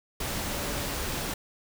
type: tone in noise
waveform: sine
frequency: 576 Hz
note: D5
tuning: 34 cents flat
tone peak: -41 dBFS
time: 0.51-0.86 s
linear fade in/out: 5 ms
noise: pink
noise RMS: -32 dBFS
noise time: 0.2-1.34 s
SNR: -12 dB
effects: none